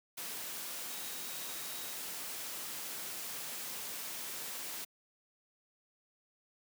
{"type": "tone in noise", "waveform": "sine", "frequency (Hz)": 3800, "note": "A#7", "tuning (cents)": 33, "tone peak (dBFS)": -53, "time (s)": [0.9, 1.93], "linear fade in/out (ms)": 10, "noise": "white", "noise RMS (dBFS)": -42, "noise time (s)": [0.17, 4.85], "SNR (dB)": -14, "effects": ["high-pass 150 Hz 12 dB/octave"]}